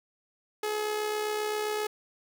sawtooth tone with amplitude modulation, 424.4 Hz, G#4, 38 cents sharp, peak -23 dBFS, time 0.63-1.87 s, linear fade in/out 5 ms, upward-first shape sine, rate 67.6 Hz, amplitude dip 40%, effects none

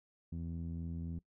sawtooth tone with low-pass filter, 83.6 Hz, E2, 25 cents sharp, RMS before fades -41 dBFS, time 0.32-1.19 s, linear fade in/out 5 ms, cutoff 210 Hz, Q 2.8, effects noise-tail reverb RT60 0.1 s tail -20 dB re dry

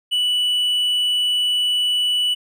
triangle tone, 2960 Hz, F#7, in tune, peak -15 dBFS, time 0.11-2.35 s, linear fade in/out 20 ms, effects none

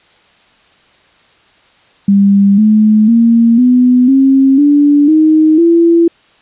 sine tone with pitch steps, 199.1 / 214.6 / 231.4 / 249.4 / 268.9 / 289.8 / 312.4 / 336.8 Hz, G3 / A3 / A#3 / B3 / C4 / D4 / D#4 / E4, +27 / -43 / -13 / +17 / +47 / -23 / +7 / +37 cents, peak -4 dBFS, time 2.08-6.08 s, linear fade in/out 5 ms, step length 500 ms, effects white hiss -48 dBFS RMS until 6.41 s + resampled to 8000 Hz

